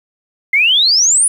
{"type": "exponential sweep", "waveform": "sine", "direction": "up", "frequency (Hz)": [2064, 10120], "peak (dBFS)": -8, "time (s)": [0.53, 1.28], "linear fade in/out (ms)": 5, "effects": ["7-bit"]}